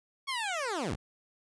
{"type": "linear sweep", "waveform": "15% pulse", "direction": "down", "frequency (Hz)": [1122, 33], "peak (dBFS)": -25, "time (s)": [0.27, 0.96], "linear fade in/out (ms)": 20, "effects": ["resampled to 22050 Hz"]}